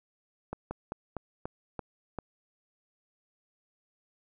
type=slowing click train; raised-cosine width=1 ms; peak=-21 dBFS; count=7; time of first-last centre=0.53-2.187 s; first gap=180 ms; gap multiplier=1.17; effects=none